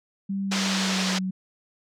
sine tone with pitch glide, 196 to 187.37 Hz, G3 to F#3, 0 to +22 cents, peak -25 dBFS, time 0.29-1.31 s, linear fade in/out 10 ms, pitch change -78 cents, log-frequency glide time 0.43-1.09 s
white band-pass noise, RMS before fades -28 dBFS, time 0.51-1.19 s, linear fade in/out 10 ms, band 280 to 5900 Hz, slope 24 dB/octave
effects none

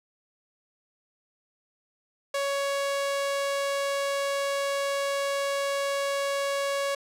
sawtooth tone, 558 Hz, C#5, 11 cents sharp, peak -22 dBFS, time 2.34-6.95 s, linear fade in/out 5 ms, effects low-pass 11000 Hz 12 dB/octave

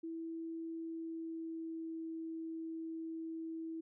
sine tone with pitch glide, 328.1 to 325.1 Hz, E4 to E4, -8 to -24 cents, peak -40 dBFS, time 0.03-3.81 s, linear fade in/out 10 ms, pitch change -16 cents, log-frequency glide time 0.75-2.05 s, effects none

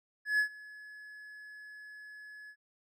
triangle tone with ADSR envelope, 1700 Hz, G#6, 40 cents sharp, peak -22 dBFS, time 0.25-2.56 s, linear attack 140 ms, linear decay 93 ms, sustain -23 dB, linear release 68 ms, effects none

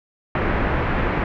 pink low-pass noise, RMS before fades -21 dBFS, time 0.35-1.24 s, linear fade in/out 2 ms, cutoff 2200 Hz, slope 24 dB/octave, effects none

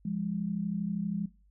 sine tone pair together, 172.4 / 205 Hz, F3 / G#3, -22 / -22 cents, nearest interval minor third, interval 300 cents, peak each -34 / -32 dBFS, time 0.05-1.26 s, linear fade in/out 5 ms, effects noise-tail reverb RT60 0.3 s tail -18 dB re dry + added 50 Hz sine -60 dBFS peak until 1.5 s

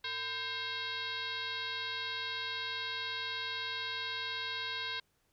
sine tone with frequency modulation, 2692 Hz, E7, 36 cents sharp, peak -35 dBFS, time 0.04-5 s, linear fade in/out 5 ms, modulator 559 Hz, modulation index 3, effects pink hiss -75 dBFS RMS until 5.32 s

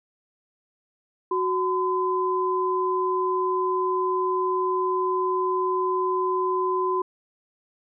sine tone pair together, 370 / 1017.3 Hz, F#4 / C6, 0 / -49 cents, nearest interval octave + tritone, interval 1751 cents, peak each -24 / -24 dBFS, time 1.31-7.02 s, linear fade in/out 5 ms, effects none

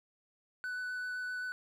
triangle tone with vibrato, 1493 Hz, F#6, 15 cents sharp, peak -34 dBFS, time 0.64-1.52 s, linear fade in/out 0 ms, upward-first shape sine, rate 7.7 Hz, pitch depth 9 cents each way, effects none

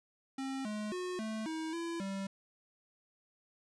square tone with pitch steps, 268 / 211.6 / 363.2 / 219 / 318.8 / 336.2 / 195 Hz, C4 / G#3 / F#4 / A3 / D#4 / E4 / G3, +42 / +33 / -32 / -8 / +42 / +34 / -9 cents, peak -37 dBFS, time 0.38-2.27 s, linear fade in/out 5 ms, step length 270 ms, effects resampled to 22050 Hz

